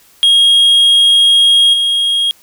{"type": "tone with level steps", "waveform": "triangle", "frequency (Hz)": 3267, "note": "G#7", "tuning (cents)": -29, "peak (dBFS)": [-4, -9], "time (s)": [0.23, 2.31], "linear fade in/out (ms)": 0, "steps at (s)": 1.73, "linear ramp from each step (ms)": 10, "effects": ["white hiss -47 dBFS RMS until 2.42 s"]}